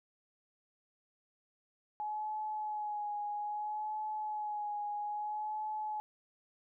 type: tone with vibrato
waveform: sine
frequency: 843 Hz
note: G#5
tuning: 26 cents sharp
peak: -35 dBFS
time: 2-6 s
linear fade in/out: 0 ms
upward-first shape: sine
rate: 0.61 Hz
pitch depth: 29 cents each way
effects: none